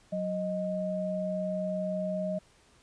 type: tone pair together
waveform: sine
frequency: 185.01 / 622.3 Hz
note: F#3 / D#5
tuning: 0 / 0 cents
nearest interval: octave + major sixth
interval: 2100 cents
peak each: -33 / -31 dBFS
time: 0.12-2.39 s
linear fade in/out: 10 ms
effects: pink hiss -62 dBFS RMS until 2.82 s + resampled to 22050 Hz